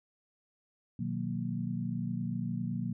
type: chord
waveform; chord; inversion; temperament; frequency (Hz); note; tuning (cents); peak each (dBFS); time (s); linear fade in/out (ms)
sine; B major seventh; none; equal with one note detuned; 123.47 / 155.56 / 183.3 / 233.1; B2 / D#3 / F#3 / A#3; 0 / 0 / -16 / 0; -37 / -40 / -36 / -37; 0.99-2.93; 5
effects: none